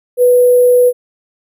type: tone with sample-and-hold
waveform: sine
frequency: 493.9 Hz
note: B4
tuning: in tune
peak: -5 dBFS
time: 0.17-0.93 s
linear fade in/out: 50 ms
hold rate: 11025 Hz
effects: none

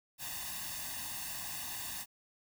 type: noise with comb filter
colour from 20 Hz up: white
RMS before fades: -41 dBFS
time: 0.18-2.06 s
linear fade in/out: 50 ms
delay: 1.1 ms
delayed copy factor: +0.95
effects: none

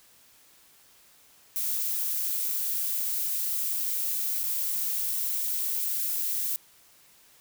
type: noise with dropouts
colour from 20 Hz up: violet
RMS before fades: -29 dBFS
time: 1.56-6.56 s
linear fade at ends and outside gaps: 0 ms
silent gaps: 4.432-4.438 s
effects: white hiss -58 dBFS RMS until 7.4 s

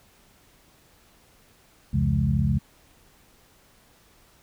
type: tone cluster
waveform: sine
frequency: 67.5 / 86.6 / 136.2 / 170.7 / 209.5 Hz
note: C#2 / F2 / C#3 / F3 / G#3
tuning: -45 / -14 / -30 / -39 / +15 cents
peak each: -28 / -27 / -23 / -29 / -27 dBFS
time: 1.93-2.59 s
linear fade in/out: 10 ms
effects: pink hiss -58 dBFS RMS until 4.42 s

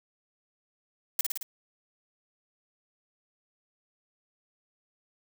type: noise with echo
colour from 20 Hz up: blue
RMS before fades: -25 dBFS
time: 1.19-1.21 s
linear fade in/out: 2 ms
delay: 55 ms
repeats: 4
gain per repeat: -3 dB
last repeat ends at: 1.43 s
effects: none

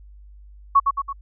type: tone with echo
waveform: sine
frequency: 1110 Hz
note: C#6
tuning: 2 cents sharp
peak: -10 dBFS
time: 0.75-0.8 s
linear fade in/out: 10 ms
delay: 110 ms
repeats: 3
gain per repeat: -5 dB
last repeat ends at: 1.13 s
effects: added 50 Hz sine -42 dBFS peak until 1.21 s

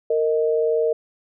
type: tone pair together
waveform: sine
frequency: 460.8 / 625 Hz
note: A#4 / D#5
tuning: -20 / +8 cents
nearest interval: perfect fourth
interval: 528 cents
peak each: -18 / -23 dBFS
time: 0.1-0.93 s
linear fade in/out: 5 ms
effects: none

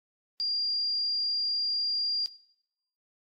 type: tone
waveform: sine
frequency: 4788 Hz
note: D8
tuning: 33 cents sharp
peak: -27 dBFS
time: 0.4-2.26 s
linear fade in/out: 0 ms
effects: noise-tail reverb RT60 0.8 s tail -19 dB re dry + AAC 48 kbps

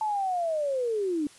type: linear sweep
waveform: sine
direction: down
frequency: 880 to 283.2 Hz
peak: -25 dBFS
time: 0.01-1.27 s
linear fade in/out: 2 ms
effects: white hiss -53 dBFS RMS until 1.38 s + resampled to 24000 Hz

